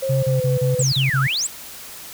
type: tone with pitch glide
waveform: sine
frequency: 535 to 502.1 Hz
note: C5 to B4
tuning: +38 to +29 cents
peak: -20 dBFS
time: 0.02-0.83 s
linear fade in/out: 10 ms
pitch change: -109 cents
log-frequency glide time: 0.18-0.5 s
type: tone bursts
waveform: sine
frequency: 133.9 Hz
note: C3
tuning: 40 cents sharp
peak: -16 dBFS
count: 7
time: 0.09-1.274 s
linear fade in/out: 10 ms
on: 140 ms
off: 34 ms
type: exponential two-way sweep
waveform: sine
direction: down then up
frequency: 8350 to 1237 to 8350 Hz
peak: -19 dBFS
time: 0.79-1.47 s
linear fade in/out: 5 ms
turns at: 1.2 s
effects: tanh soft clip ceiling -7 dBFS + white hiss -37 dBFS RMS until 2.13 s